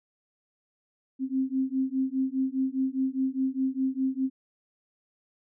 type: beating tone pair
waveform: sine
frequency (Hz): 261.6 / 266.5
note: C4 / C4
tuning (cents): 0 / +32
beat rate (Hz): 4.9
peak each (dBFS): -28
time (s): 1.19-4.3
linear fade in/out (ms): 50
effects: none